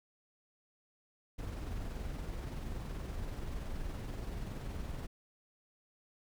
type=noise with amplitude modulation; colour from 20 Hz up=brown; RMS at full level=-39 dBFS; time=1.38-5.07 s; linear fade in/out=10 ms; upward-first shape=sine; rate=21.1 Hz; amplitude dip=30%; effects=none